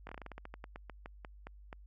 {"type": "slowing click train", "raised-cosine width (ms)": 0.5, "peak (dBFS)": -30, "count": 18, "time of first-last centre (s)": [0.07, 1.729], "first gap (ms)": 21, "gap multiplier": 1.17, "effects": ["added 50 Hz sine -52 dBFS peak until 1.86 s"]}